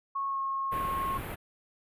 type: tone with pitch glide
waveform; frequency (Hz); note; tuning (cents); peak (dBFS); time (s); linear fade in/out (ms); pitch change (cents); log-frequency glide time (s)
sine; 1097 to 1084.4; C#6 to C#6; -18 to -38; -29; 0.15-1.18; 10; -20; 0.28-0.39
type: band-stop noise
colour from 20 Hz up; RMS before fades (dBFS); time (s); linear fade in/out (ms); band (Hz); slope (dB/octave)
pink; -38; 0.71-1.36; 20; 2800 to 12000; 24
effects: resampled to 32000 Hz